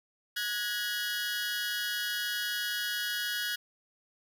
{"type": "tone cluster", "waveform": "20% pulse", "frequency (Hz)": [1459, 1663, 1902], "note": ["F#6", "G#6", "A#6"], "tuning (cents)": [-25, 2, 34], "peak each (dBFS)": [-30, -29, -36], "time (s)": [0.36, 3.56], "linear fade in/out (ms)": 10, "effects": []}